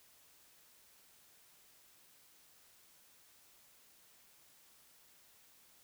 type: silence
effects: white hiss -65 dBFS RMS until 5.83 s